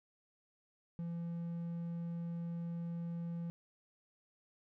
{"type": "tone", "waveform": "triangle", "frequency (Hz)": 169.6, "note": "E3", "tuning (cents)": 50, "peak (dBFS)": -36, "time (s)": [0.99, 3.5], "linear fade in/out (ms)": 0, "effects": []}